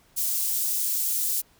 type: high-pass noise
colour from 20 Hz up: white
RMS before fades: -26 dBFS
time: 0.16-1.42 s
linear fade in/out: 20 ms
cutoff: 7100 Hz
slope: 12 dB/octave
effects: pink hiss -60 dBFS RMS until 1.59 s